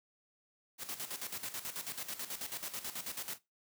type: noise with tremolo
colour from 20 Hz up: white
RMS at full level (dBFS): -40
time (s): 0.78-3.39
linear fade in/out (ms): 50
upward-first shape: square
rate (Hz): 9.2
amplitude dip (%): 70
effects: noise-tail reverb RT60 0.2 s tail -17 dB re dry + high-pass 100 Hz 12 dB/octave